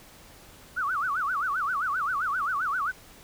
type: tone with vibrato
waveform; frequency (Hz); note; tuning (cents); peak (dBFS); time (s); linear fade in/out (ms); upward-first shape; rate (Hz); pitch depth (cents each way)
sine; 1300; E6; -24; -25; 0.76-2.92; 20; sine; 7.6; 280
effects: pink hiss -51 dBFS RMS until 3.23 s